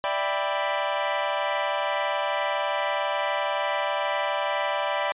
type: chord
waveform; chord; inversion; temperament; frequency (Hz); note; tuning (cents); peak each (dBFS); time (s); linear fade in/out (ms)
sawtooth; E minor seventh; third; equal with one note detuned; 587.3 / 659.3 / 790.4 / 987.8; D5 / E5 / G5 / B5; 0 / 0 / +14 / 0; -24 / -28 / -27 / -25; 0.04-5.12; 0
effects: resampled to 8000 Hz